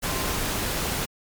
sine tone in noise, 1046.5 Hz, C6, in tune, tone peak -36 dBFS, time 0.07-0.36 s, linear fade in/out 20 ms, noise pink, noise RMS -27 dBFS, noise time 0.02-1.06 s, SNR -12 dB, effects MP3 96 kbps

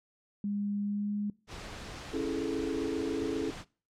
sine tone with pitch glide, 203.7 to 206.2 Hz, G#3 to G#3, -33 to -12 cents, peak -30 dBFS, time 0.44-1.3 s, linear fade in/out 2 ms, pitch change +21 cents, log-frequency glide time 0.82-1.12 s
pink noise, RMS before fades -43 dBFS, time 1.47-3.65 s, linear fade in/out 50 ms
sine chord, A major seventh, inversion first, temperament just, 275 / 330 / 412.5 / 440 Hz, C#4 / E4 / G#4 / A4, -14 / +2 / -12 / 0 cents, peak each -35 / -35 / -38 / -36 dBFS, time 2.13-3.51 s, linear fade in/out 10 ms
effects noise-tail reverb RT60 0.4 s tail -23 dB re dry + low-pass 6000 Hz 12 dB/octave

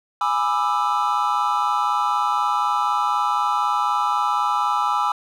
triangle chord, E dominant seventh, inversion first, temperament equal with one note detuned, 830.6 / 987.8 / 1194.5 / 1318.5 Hz, G#5 / B5 / D6 / E6, 0 / 0 / +29 / 0 cents, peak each -22 dBFS, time 0.21-5.12 s, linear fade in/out 2 ms, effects none

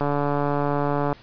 click train, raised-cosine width 1 ms, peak -10 dBFS, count 162, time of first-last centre 0.01-1.128 s, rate 144 Hz, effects pink hiss -49 dBFS RMS until 1.22 s + resampled to 11025 Hz

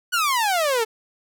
sawtooth exponential sweep, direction down, 1500 to 430 Hz, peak -15 dBFS, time 0.12-0.85 s, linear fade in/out 20 ms, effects none

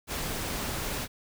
pink noise, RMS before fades -33 dBFS, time 0.07-1.08 s, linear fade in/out 50 ms, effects none

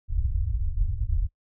pink low-pass noise, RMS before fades -25 dBFS, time 0.08-1.29 s, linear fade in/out 50 ms, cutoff 100 Hz, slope 48 dB/octave, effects noise-tail reverb RT60 0.1 s tail -25 dB re dry

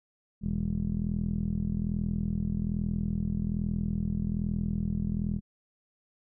15% pulse tone with low-pass filter, 41.2 Hz, E1, in tune, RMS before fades -30 dBFS, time 0.41-5.41 s, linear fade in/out 50 ms, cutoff 210 Hz, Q 5.6, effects none

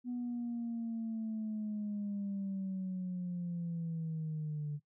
sine linear sweep, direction down, 246.9 to 145.7 Hz, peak -34 dBFS, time 0.04-4.8 s, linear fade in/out 50 ms, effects noise-tail reverb RT60 0.1 s tail -20 dB re dry + tanh soft clip ceiling -32 dBFS

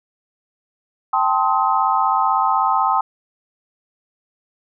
sine chord, A half-diminished seventh, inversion third, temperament equal with one note detuned, 784 / 880 / 1046.5 / 1268.5 Hz, G5 / A5 / C6 / Eb6, 0 / 0 / 0 / +33 cents, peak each -20 dBFS, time 1.13-3.01 s, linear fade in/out 5 ms, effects none

